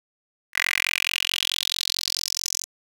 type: tone with high-pass filter sweep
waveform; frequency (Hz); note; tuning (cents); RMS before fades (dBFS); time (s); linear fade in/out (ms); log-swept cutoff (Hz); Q
10% pulse; 44.59; F1; +37; -26; 0.53-2.66; 50; 1900 to 6400; 4.8
effects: 8-bit